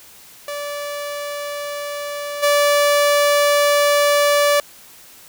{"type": "tone with level steps", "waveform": "sawtooth", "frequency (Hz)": 580, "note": "D5", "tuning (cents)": -22, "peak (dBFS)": [-21, -9], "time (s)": [0.48, 4.6], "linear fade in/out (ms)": 2, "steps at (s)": 2.42, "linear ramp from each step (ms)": 20, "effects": ["white hiss -44 dBFS RMS until 5.28 s"]}